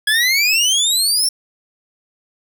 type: exponential sweep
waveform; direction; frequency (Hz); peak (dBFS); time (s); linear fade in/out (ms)
25% pulse; up; 1661.2 to 5510; -9; 0.07-1.29; 5
effects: none